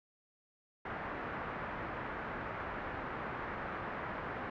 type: low-pass noise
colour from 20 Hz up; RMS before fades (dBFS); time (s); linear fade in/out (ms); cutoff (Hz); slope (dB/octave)
white; -41; 0.85-4.5; 5; 1700; 24
effects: none